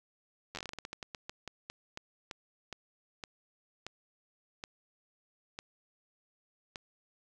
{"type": "slowing click train", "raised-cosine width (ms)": 0.2, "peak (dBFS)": -23, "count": 25, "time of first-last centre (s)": [0.55, 6.758], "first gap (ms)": 10, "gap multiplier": 1.23, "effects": []}